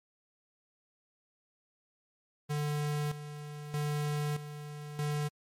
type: tone with tremolo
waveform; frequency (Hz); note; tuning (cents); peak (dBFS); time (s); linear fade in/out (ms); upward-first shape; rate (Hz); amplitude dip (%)
square; 148.1; D3; +15; -31; 2.49-5.29; 20; square; 0.8; 70
effects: MP3 64 kbps